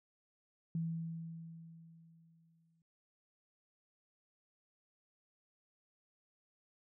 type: tone with exponential decay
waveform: sine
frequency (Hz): 164.6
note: E3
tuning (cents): -2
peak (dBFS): -33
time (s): 0.75-2.82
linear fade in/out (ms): 2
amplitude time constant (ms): 450
effects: none